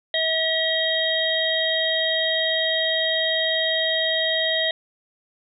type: harmonic tone with a mistuned harmonic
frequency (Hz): 643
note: E5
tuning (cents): -43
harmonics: 1 / 3 / 5 / 6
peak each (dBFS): -25 / -25 / -25 / -25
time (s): 0.14-4.71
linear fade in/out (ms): 2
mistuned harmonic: 6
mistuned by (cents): -38
effects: none